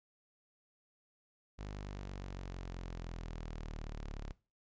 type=linear sweep; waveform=sawtooth; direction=down; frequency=51.1 to 34.91 Hz; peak=-38 dBFS; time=1.58-4.33 s; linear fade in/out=20 ms; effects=noise-tail reverb RT60 0.3 s tail -19 dB re dry + resampled to 16000 Hz